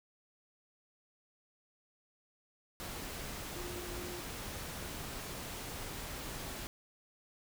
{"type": "tone in noise", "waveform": "sine", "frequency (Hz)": 353.8, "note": "F4", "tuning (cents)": 23, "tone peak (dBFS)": -45, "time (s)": [3.56, 4.2], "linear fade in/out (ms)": 0, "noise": "pink", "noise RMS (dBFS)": -43, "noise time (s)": [2.8, 6.67], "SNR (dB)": -5, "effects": []}